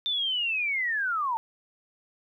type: linear sweep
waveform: sine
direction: down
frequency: 3593 to 877 Hz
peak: -25 dBFS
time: 0.06-1.37 s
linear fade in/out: 0 ms
effects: 11-bit